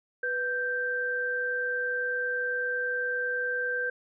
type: tone pair together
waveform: sine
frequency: 493.9 / 1568 Hz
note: B4 / G6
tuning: 0 / 0 cents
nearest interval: octave + minor sixth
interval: 2000 cents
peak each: -33 / -28 dBFS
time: 0.23-3.9 s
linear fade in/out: 5 ms
effects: none